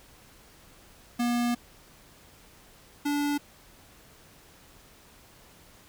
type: tone pair in turn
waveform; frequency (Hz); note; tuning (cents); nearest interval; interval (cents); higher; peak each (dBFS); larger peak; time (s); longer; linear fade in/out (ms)
square; 240 / 289.7; B3 / D4; -49 / -24; minor third; 325; second; -25 / -26; first; 1.19-1.55 / 3.05-3.38; first; 10
effects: pink hiss -55 dBFS RMS until 5.88 s